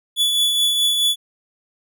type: tone with tremolo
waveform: 45% pulse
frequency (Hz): 3434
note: A7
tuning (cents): -43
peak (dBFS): -14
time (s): 0.16-1.16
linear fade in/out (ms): 50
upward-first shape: triangle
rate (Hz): 4.7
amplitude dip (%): 40
effects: none